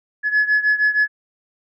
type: beating tone pair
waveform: sine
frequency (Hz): 1700 / 1706.4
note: G#6 / G#6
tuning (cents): +40 / +46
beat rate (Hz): 6.4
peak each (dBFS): -15 / -18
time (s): 0.23-1.08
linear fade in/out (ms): 50
effects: tanh soft clip ceiling -10 dBFS